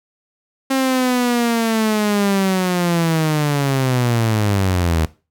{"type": "linear sweep", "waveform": "sawtooth", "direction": "down", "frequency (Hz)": [268.6, 77.5], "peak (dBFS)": -11, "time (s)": [0.7, 5.06], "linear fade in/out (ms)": 10, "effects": ["noise-tail reverb RT60 0.3 s tail -18 dB re dry"]}